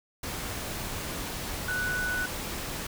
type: tone in noise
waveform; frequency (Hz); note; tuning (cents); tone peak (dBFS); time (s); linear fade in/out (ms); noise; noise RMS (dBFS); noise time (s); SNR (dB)
sine; 1483; F#6; +4; -28; 1.68-2.26; 5; pink; -35; 0.23-2.87; +4
effects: none